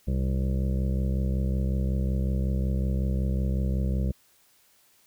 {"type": "harmonic tone", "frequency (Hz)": 65.41, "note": "C2", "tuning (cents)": 0, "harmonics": [1, 2, 3, 5, 6, 7, 8, 9], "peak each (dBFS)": [-25, -30, -31, -42, -46, -44, -43, -47], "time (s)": [0.07, 4.12], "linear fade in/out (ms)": 10, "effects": ["white hiss -62 dBFS RMS until 5.06 s"]}